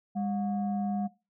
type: tone pair together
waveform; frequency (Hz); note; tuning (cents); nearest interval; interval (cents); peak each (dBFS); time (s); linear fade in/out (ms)
sine; 202 / 719.8; G#3 / F#5; -48 / -48; octave + minor seventh; 2200; -28 / -34; 0.15-1.08; 20
effects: noise-tail reverb RT60 0.3 s tail -22 dB re dry + tanh soft clip ceiling -22 dBFS